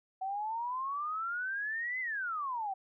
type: exponential two-way sweep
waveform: sine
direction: up then down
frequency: 749 to 2066 to 749 Hz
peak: -33 dBFS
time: 0.21-2.74 s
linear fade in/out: 10 ms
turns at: 2 s
effects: none